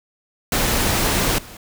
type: noise with level steps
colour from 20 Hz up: pink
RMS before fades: -19 / -39 dBFS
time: 0.52-1.57 s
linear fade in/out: 2 ms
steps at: 1.38 s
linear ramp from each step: 5 ms
effects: none